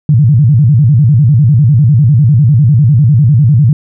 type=tone with vibrato; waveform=sine; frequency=130.81 Hz; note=C3; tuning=in tune; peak=-3 dBFS; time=0.09-3.73 s; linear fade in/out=2 ms; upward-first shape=square; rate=10 Hz; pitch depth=240 cents each way; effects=none